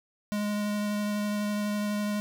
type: tone with vibrato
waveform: square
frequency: 207.7 Hz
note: G#3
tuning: in tune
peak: -28 dBFS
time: 0.32-2.2 s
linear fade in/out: 0 ms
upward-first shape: triangle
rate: 12 Hz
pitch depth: 12 cents each way
effects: none